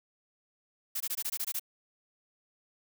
blue noise bursts, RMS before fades -33 dBFS, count 9, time 0.95-1.596 s, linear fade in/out 10 ms, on 54 ms, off 20 ms, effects none

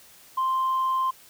sine tone, 1046.5 Hz, C6, in tune, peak -20 dBFS, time 0.37-1.11 s, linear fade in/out 10 ms, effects tanh soft clip ceiling -19 dBFS + white hiss -52 dBFS RMS until 1.29 s

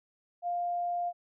sine tone, 701 Hz, F5, 6 cents sharp, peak -29 dBFS, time 0.42-1.13 s, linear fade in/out 50 ms, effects none

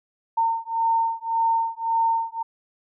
sine beating tone pair, 910 / 911.8 Hz, A#5 / A#5, -42 / -39 cents, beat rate 1.8 Hz, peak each -23 dBFS, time 0.37-2.43 s, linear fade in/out 10 ms, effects none

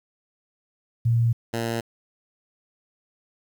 sine / 10% pulse tone pair in turn, 116.54 / 115.53 Hz, A#2 / A#2, 0 / -15 cents, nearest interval unison, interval 15 cents, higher first, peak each -17 dBFS, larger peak neither, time 1.05-1.33 / 1.53-1.81 s, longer neither, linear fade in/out 10 ms, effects 9-bit

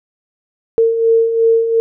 sine beating tone pair, 452.9 / 455.7 Hz, A#4 / A#4, -50 / -39 cents, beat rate 2.8 Hz, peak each -18 / -10 dBFS, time 0.78-1.8 s, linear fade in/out 0 ms, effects none

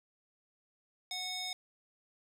square tone with band-pass filter, 736 Hz, F#5, 9 cents flat, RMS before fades -39 dBFS, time 1.11-1.53 s, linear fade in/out 2 ms, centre 4500 Hz, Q 2.2, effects 10-bit

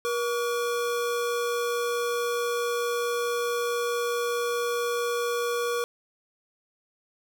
square tone pair together, 478.1 / 1137.1 Hz, A#4 / C#6, +44 / +44 cents, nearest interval octave + minor third, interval 1500 cents, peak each -27 / -33 dBFS, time 0.05-5.84 s, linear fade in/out 0 ms, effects none

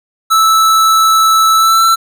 square tone with pitch glide, 1313 to 1337.5 Hz, E6 to E6, -7 to +25 cents, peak -7 dBFS, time 0.3-1.96 s, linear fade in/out 20 ms, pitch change +32 cents, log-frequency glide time 1.55-1.84 s, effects none

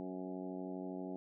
harmonic tone with a mistuned harmonic, 92.5 Hz, F#2, in tune, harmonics 2 / 3 / 4 / 5 / 6 / 7 / 8 / 9, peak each -46 / -44 / -47 / -54 / -55 / -51 / -57 / -56 dBFS, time 0-1.16 s, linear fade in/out 0 ms, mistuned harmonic 6, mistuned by -16 cents, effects none

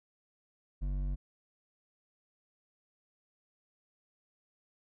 triangle tone with hard clipping, 47.84 Hz, G1, 41 cents flat, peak -33 dBFS, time 0.81-1.16 s, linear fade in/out 20 ms, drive 13 dB, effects none

